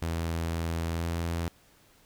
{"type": "tone with pitch glide", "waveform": "sawtooth", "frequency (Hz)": [82.9, 84.15], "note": ["E2", "E2"], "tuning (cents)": [10, 36], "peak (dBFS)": -25, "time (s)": [0.02, 1.48], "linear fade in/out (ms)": 0, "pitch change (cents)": 26, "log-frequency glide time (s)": [0.93, 1.04], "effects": ["pink hiss -61 dBFS RMS until 2.05 s"]}